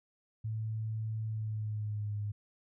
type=tone with pitch glide; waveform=sine; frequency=110 to 103.83 Hz; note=A2 to G#2; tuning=0 to 0 cents; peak=-33 dBFS; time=0.44-2.32 s; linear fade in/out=10 ms; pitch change=-100 cents; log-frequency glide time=1.26-2.14 s; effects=none